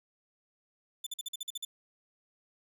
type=tone bursts; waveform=sawtooth; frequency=3518 Hz; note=A7; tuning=1 cent flat; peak=-32 dBFS; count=9; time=1.04-1.65 s; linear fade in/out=5 ms; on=26 ms; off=47 ms; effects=none